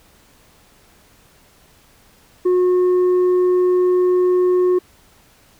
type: tone with tanh clipping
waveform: triangle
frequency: 362.7 Hz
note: F#4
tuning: 34 cents flat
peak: -13 dBFS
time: 2.45-4.79 s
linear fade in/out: 10 ms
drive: 8 dB
effects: pink hiss -52 dBFS RMS until 5.59 s